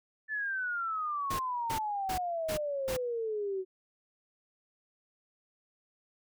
sine exponential sweep, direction down, 1760 to 370 Hz, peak -31 dBFS, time 0.28-3.65 s, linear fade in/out 50 ms
pink noise bursts, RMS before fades -37 dBFS, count 5, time 1.3-2.97 s, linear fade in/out 10 ms, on 94 ms, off 300 ms
effects none

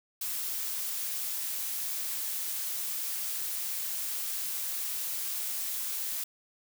blue noise, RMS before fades -34 dBFS, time 0.21-6.24 s, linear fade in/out 5 ms, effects none

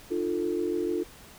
sine tone cluster, 303 / 349.6 / 442.9 Hz, D#4 / F4 / A4, -46 / +2 / +11 cents, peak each -32 / -28 / -32 dBFS, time 0.1-1.04 s, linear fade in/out 20 ms, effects pink hiss -50 dBFS RMS until 1.38 s

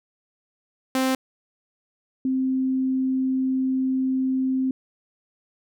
sawtooth / sine tone pair in turn, 261.6 / 261.6 Hz, C4 / C4, 0 / 0 cents, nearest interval unison, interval 0 cents, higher neither, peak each -16 / -20 dBFS, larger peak first, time 0.95-1.15 / 2.25-4.71 s, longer second, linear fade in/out 2 ms, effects none

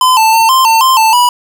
square tone with pitch steps, 1021 / 885 / 901 / 1045 / 901 / 1045 / 887 / 978 Hz, C6 / A5 / A5 / C6 / A5 / C6 / A5 / B5, -43 / +10 / +41 / -2 / +41 / -2 / +14 / -17 cents, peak -6 dBFS, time 0.01-1.29 s, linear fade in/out 2 ms, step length 160 ms, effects none

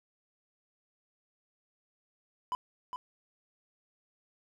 triangle tone with echo, 1000 Hz, B5, 21 cents sharp, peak -28 dBFS, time 2.52-2.55 s, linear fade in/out 0 ms, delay 410 ms, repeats 1, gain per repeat -6 dB, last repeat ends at 2.96 s, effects 11-bit

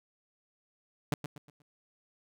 sawtooth tone with echo, 146.83 Hz, D3, in tune, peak -23 dBFS, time 1.12-1.14 s, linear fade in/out 2 ms, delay 120 ms, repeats 4, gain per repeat -9 dB, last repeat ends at 1.62 s, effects none

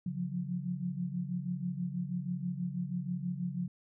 sine tone cluster, 140.8 / 175.8 / 182 Hz, C#3 / F3 / F#3, +27 / +12 / -28 cents, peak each -39 / -38 / -36 dBFS, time 0.06-3.68 s, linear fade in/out 5 ms, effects none

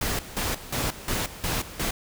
pink noise with tremolo, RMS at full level -27 dBFS, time 0.01-1.91 s, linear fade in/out 5 ms, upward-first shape square, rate 2.8 Hz, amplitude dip 80%, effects none

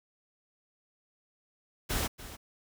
pink noise with echo, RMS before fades -31 dBFS, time 1.89-2.08 s, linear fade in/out 20 ms, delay 290 ms, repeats 1, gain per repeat -14 dB, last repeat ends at 2.37 s, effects none

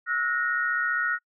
sine tone cluster, 1313 / 1448 / 1862 Hz, E6 / F#6 / A#6, -7 / -38 / -2 cents, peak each -32 / -25 / -29 dBFS, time 0.06-1.19 s, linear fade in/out 50 ms, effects noise-tail reverb RT60 0.1 s tail -26 dB re dry

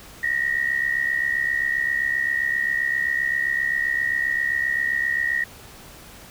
sine tone pair together, 1848.4 / 1916 Hz, A#6 / A#6, -15 / +47 cents, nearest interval minor second, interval 62 cents, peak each -23 dBFS, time 0.23-5.44 s, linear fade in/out 5 ms, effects pink hiss -44 dBFS RMS until 6.3 s

